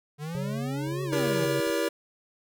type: exponential two-way sweep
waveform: square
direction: up then down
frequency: 143.3 to 382 to 143.3 Hz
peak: -33 dBFS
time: 0.18-1.49 s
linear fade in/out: 50 ms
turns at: 1.03 s
type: harmonic tone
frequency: 138.59 Hz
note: C#3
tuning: in tune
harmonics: 1 / 3 / 4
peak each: -31 / -40 / -41 dBFS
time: 0.35-1.6 s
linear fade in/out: 0 ms
type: clicks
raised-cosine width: 2 ms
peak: -34 dBFS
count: 9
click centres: 0.873 / 0.922 / 1.126 / 1.2 / 1.275 / 1.458 / 1.6 / 1.669 / 1.7 s
type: chord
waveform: square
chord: E diminished seventh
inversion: none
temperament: just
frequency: 329.6 / 395.6 / 474.7 / 569.6 Hz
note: E4 / G4 / Bb4 / Db5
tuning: 0 / +16 / +31 / +47 cents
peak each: -31 / -33 / -31 / -31 dBFS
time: 1.12-1.89 s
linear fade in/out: 10 ms
effects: none